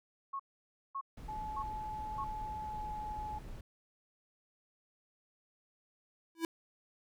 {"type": "tone bursts", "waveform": "sine", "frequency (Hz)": 1095, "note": "C#6", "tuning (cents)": -22, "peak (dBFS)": -36, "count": 4, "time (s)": [0.33, 2.244], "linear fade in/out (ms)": 10, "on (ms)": 66, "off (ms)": 550}
{"type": "noise", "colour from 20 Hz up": "brown", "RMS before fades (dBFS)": -46, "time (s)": [1.17, 3.61], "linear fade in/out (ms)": 5}
{"type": "tone with pitch glide", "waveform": "sine", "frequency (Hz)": [859, 850.1], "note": ["A5", "G#5"], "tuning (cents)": [-42, 40], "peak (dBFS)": -39, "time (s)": [1.28, 3.39], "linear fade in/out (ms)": 10, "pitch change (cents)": -18, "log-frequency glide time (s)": [2.61, 2.84]}
{"type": "tone with exponential growth", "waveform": "square", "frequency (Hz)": 329.6, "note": "E4", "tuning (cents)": 0, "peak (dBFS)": -29, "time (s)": [6.35, 6.45], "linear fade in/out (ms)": 1, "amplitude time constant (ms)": 21}
{"effects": []}